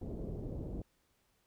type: low-pass noise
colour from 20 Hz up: pink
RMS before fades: -41 dBFS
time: 0.01-0.82 s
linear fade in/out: 5 ms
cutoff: 510 Hz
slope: 24 dB/octave
effects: pink hiss -75 dBFS RMS until 1.46 s